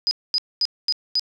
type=tone bursts; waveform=sine; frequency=4978 Hz; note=D#8; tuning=in tune; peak=-17 dBFS; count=5; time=0.07-1.195 s; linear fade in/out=0 ms; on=41 ms; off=230 ms; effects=none